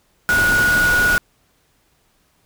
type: tone in noise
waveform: sine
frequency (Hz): 1455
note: F#6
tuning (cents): -29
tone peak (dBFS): -13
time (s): 0.29-1.18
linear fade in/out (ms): 0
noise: pink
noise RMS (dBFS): -23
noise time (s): 0.29-1.18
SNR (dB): +7
effects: pink hiss -61 dBFS RMS until 2.45 s